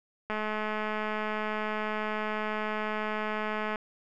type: click train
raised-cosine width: 0.5 ms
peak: -18 dBFS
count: 741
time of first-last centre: 0.3-3.758 s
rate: 214 Hz
effects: none